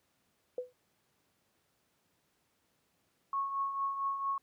sine tone with exponential decay, 499.1 Hz, B4, 18 cents sharp, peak -30 dBFS, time 0.58-0.73 s, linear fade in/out 2 ms, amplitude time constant 32 ms
sine tone with tremolo, 1100 Hz, C#6, 14 cents flat, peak -29 dBFS, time 3.33-4.38 s, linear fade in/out 2 ms, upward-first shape triangle, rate 4.4 Hz, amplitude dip 60%
effects pink hiss -75 dBFS RMS until 4.42 s + high-pass 100 Hz 12 dB/octave

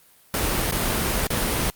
pink noise with dropouts, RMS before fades -23 dBFS, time 0.34-1.7 s, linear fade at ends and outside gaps 0 ms, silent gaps 0.711-0.723 / 1.269-1.304 s, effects white hiss -55 dBFS RMS until 1.75 s + Opus 32 kbps

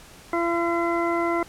harmonic tone, 340 Hz, F4, 46 cents flat, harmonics 1 / 2 / 3 / 4 / 6, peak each -24 / -27 / -29 / -30 / -32 dBFS, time 0.33-1.43 s, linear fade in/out 2 ms, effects pink hiss -47 dBFS RMS until 1.48 s + low-pass 12000 Hz 12 dB/octave

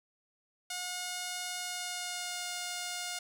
5% pulse tone with pitch glide, 721 to 713.5 Hz, F#5 to F5, -45 to +37 cents, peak -24 dBFS, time 0.7-3.19 s, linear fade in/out 5 ms, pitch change -18 cents, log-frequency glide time 1.54-2.49 s, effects none

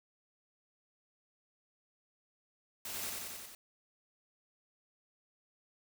white noise with echo, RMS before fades -42 dBFS, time 2.85-3.1 s, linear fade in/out 2 ms, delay 90 ms, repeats 5, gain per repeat -2 dB, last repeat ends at 3.55 s, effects none

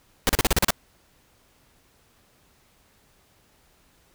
pink noise bursts, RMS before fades -19 dBFS, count 8, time 0.27-0.705 s, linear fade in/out 0 ms, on 22 ms, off 37 ms, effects pink hiss -61 dBFS RMS until 4.14 s

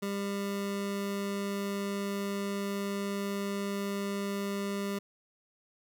25% pulse tone, 199.8 Hz, G3, 33 cents sharp, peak -28 dBFS, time 0.02-4.99 s, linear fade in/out 10 ms, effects none

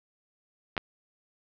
clicks, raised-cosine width 0.3 ms, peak -20 / -10 dBFS, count 2, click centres 0.767 / 0.778 s, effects low-pass 4000 Hz 12 dB/octave

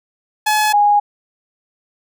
sawtooth / sine tone pair in turn, 852 / 824.4 Hz, G#5 / G#5, +44 / -13 cents, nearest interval minor second, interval 57 cents, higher first, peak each -9 dBFS, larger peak neither, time 0.46-0.73 / 0.73-1 s, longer neither, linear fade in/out 10 ms, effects none

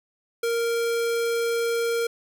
square tone, 465.2 Hz, A#4, 4 cents flat, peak -23 dBFS, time 0.43-2.07 s, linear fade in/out 5 ms, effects none

